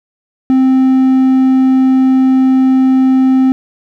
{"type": "tone", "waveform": "triangle", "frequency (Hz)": 261.6, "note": "C4", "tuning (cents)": 0, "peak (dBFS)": -4, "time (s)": [0.5, 3.52], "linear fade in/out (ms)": 0, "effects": []}